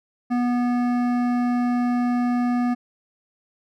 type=tone with hard clipping; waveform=sine; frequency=244.1 Hz; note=B3; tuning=20 cents flat; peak=-21 dBFS; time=0.3-2.75 s; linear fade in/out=20 ms; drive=13 dB; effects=none